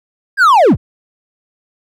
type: linear sweep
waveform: triangle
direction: down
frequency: 1661.2 to 30.44 Hz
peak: -3 dBFS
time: 0.37-0.77 s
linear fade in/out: 50 ms
effects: none